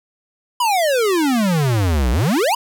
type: exponential two-way sweep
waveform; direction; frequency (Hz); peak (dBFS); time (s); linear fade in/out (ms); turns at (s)
square; down then up; 1011 to 57.1 to 1011; -15; 0.6-2.55; 5; 2.11
effects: none

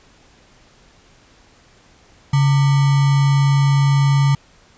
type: tone with sample-and-hold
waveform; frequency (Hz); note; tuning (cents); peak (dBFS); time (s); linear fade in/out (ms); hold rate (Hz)
sine; 139.4; C#3; +10; -11; 2.33-4.35; 5; 1050
effects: pink hiss -51 dBFS RMS until 4.77 s + resampled to 16000 Hz

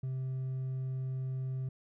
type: tone with hard clipping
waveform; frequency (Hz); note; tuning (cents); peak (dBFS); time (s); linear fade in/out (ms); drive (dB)
sine; 130.81; C3; 0; -34; 0.03-1.69; 5; 2
effects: none

